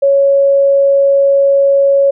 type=tone; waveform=sine; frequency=555 Hz; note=C#5; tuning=2 cents sharp; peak=-6 dBFS; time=0.02-2.11 s; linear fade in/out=10 ms; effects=none